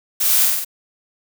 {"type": "noise with echo", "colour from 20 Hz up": "blue", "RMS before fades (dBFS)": -18, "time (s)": [0.2, 0.46], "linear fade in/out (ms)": 10, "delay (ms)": 47, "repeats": 4, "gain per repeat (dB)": -2, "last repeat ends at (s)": 0.648, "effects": []}